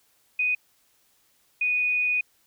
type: tone pair in turn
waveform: sine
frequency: 2489 / 2477 Hz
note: D#7 / D#7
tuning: 0 / -8 cents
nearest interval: unison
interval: 8 cents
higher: first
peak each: -21 dBFS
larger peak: neither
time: 0.39-0.55 / 1.61-2.21 s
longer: second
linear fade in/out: 5 ms
effects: white hiss -65 dBFS RMS until 2.46 s